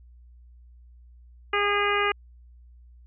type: harmonic tone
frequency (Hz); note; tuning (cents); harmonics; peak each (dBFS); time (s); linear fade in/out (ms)
408.4; G#4; -29; 1 / 2 / 3 / 4 / 5 / 6 / 7; -27 / -32 / -26 / -30 / -29 / -31 / -33; 1.53-2.12; 5
effects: added 60 Hz sine -48 dBFS peak until 3.06 s